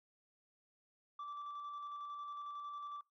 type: tone with tremolo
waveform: sine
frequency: 1165 Hz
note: D6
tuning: 14 cents flat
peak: -40 dBFS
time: 1.19-3.01 s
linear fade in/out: 5 ms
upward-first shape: square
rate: 11 Hz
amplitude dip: 30%
effects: noise-tail reverb RT60 0.2 s tail -22 dB re dry + tanh soft clip ceiling -42 dBFS